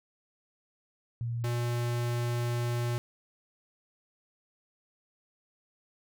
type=tone pair in turn; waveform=sine / square; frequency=117.7 / 119.9 Hz; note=A#2 / A#2; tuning=+17 / +49 cents; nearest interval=unison; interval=32 cents; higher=second; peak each=-30 / -29 dBFS; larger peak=second; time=1.21-1.44 / 1.44-2.98 s; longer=second; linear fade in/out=0 ms; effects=none